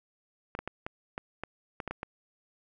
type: clicks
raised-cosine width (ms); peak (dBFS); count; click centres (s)
0.5; -20; 10; 0.551 / 0.59 / 0.676 / 0.865 / 1.179 / 1.436 / 1.802 / 1.877 / 1.91 / 2.031
effects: none